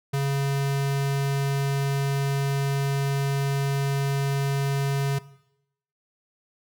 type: tone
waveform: square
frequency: 138.8 Hz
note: C#3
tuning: 3 cents sharp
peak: -23 dBFS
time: 0.13-5.19 s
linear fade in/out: 10 ms
effects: noise-tail reverb RT60 0.8 s tail -18 dB re dry